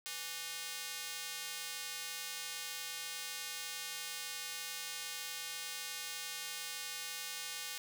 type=tone with high-pass filter; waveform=square; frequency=165.8 Hz; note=E3; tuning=10 cents sharp; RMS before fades=-43 dBFS; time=0.06-7.78 s; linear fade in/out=0 ms; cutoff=2700 Hz; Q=0.64; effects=none